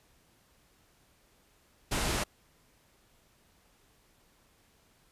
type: low-pass noise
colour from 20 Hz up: pink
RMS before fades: -31 dBFS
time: 1.91-2.24 s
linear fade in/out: 10 ms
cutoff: 11000 Hz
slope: 24 dB/octave
effects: pink hiss -66 dBFS RMS until 5.11 s + resampled to 32000 Hz